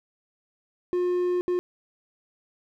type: tone bursts at uneven times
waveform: triangle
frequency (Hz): 357.6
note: F4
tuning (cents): +41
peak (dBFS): -20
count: 2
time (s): 0.93-1.41 / 1.48-1.59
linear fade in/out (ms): 0
effects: none